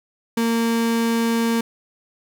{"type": "tone", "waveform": "35% pulse", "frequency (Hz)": 230, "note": "A#3", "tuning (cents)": -23, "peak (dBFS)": -16, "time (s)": [0.37, 1.61], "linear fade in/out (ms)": 5, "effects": []}